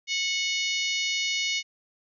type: harmonic tone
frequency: 733 Hz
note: F#5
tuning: 16 cents flat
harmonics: 3 / 4 / 5 / 6 / 7 / 8 / 9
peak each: -29 / -31 / -33 / -35 / -36 / -37 / -38 dBFS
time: 0.07-1.63 s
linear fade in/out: 50 ms
effects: none